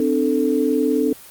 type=tone cluster; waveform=sine; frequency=260.6 / 300 / 442.2 Hz; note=C4 / D4 / A4; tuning=-7 / +37 / +9 cents; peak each=-20 dBFS; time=0-1.13 s; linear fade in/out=2 ms; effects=white hiss -42 dBFS RMS until 1.3 s + Opus 24 kbps